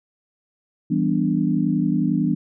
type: chord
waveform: sine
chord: E minor seventh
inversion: none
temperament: equal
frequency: 164.81 / 196 / 246.9 / 293.7 Hz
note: E3 / G3 / B3 / D4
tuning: 0 / 0 / 0 / 0 cents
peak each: -23 dBFS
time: 0.9-2.35 s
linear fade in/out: 10 ms
effects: none